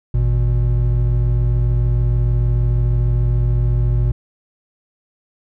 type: tone pair together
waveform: triangle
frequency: 53.38 / 119.9 Hz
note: G#1 / A#2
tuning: +48 / +49 cents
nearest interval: octave + major second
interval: 1401 cents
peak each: -14 dBFS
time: 0.14-4.12 s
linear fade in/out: 5 ms
effects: none